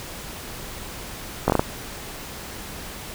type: slowing click train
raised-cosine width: 1 ms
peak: -3 dBFS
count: 5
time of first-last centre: 1.48-1.595 s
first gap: 18 ms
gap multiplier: 1.32
effects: pink hiss -36 dBFS RMS until 3.14 s